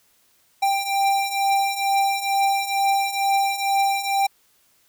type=beating tone pair; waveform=square; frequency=787 / 789.2 Hz; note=G5 / G5; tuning=+7 / +11 cents; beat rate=2.2 Hz; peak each=-25 / -21 dBFS; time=0.62-4.27 s; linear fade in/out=10 ms; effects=white hiss -61 dBFS RMS until 4.88 s